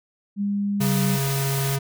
sine tone with pitch glide, 202 to 192.21 Hz, G#3 to G3, -48 to -34 cents, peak -21 dBFS, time 0.36-1.19 s, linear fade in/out 50 ms, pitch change -86 cents, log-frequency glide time 0.79-0.91 s
square tone, 137.1 Hz, C#3, 19 cents flat, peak -23 dBFS, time 0.8-1.79 s, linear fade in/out 10 ms
white noise, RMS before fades -30 dBFS, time 0.8-1.77 s, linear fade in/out 20 ms
effects none

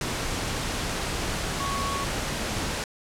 sine tone in noise, 1112 Hz, C#6, 5 cents sharp, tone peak -29 dBFS, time 1.6-2.04 s, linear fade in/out 2 ms, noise pink, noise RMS -29 dBFS, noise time 0.01-2.84 s, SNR -3 dB, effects low-pass 9000 Hz 12 dB/octave

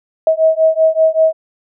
sine beating tone pair, 637 / 642.2 Hz, D#5 / E5, +41 / -45 cents, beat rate 5.2 Hz, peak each -12 dBFS, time 0.27-1.33 s, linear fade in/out 2 ms, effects none

